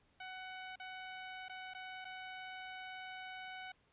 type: tone with dropouts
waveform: 15% pulse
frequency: 747 Hz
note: F#5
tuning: 16 cents sharp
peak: -39 dBFS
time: 0.2-3.72 s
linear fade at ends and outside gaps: 5 ms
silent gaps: 0.758-0.798 / 1.484-1.495 / 1.737-1.747 / 2.046-2.051 s
effects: pink hiss -73 dBFS RMS until 3.92 s + resampled to 8000 Hz